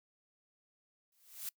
blue noise with exponential growth, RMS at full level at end -38 dBFS, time 1.12-1.49 s, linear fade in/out 2 ms, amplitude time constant 80 ms, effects noise-tail reverb RT60 0.1 s tail -25 dB re dry

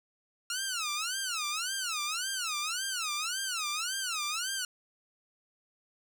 10% pulse tone with vibrato, 1370 Hz, F6, 34 cents flat, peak -23 dBFS, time 0.5-4.65 s, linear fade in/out 2 ms, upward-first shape sine, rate 1.8 Hz, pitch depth 260 cents each way, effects 10-bit

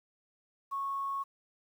sine tone with quantisation, 1101 Hz, C#6, 12 cents flat, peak -32 dBFS, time 0.71-1.24 s, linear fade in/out 20 ms, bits 10, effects none

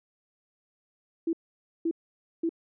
sine tone bursts, 331.2 Hz, E4, 8 cents sharp, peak -24 dBFS, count 3, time 1.27-2.493 s, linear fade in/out 5 ms, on 61 ms, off 520 ms, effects none

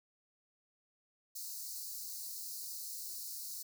white high-pass noise, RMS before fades -44 dBFS, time 1.35-3.63 s, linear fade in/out 10 ms, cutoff 4100 Hz, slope 96 dB/octave, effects none

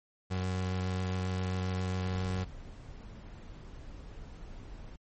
30% pulse tone with vibrato, 92.5 Hz, F#2, in tune, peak -28 dBFS, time 0.3-2.45 s, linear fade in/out 20 ms, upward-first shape triangle, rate 7.4 Hz, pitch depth 12 cents each way
brown noise, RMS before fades -46 dBFS, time 2.02-4.96 s, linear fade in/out 2 ms
effects MP3 32 kbps

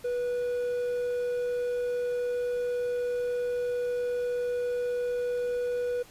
triangle tone, 488.8 Hz, B4, 18 cents flat, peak -25 dBFS, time 0.04-6.03 s, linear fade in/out 10 ms, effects pink hiss -53 dBFS RMS until 6.1 s + resampled to 32000 Hz

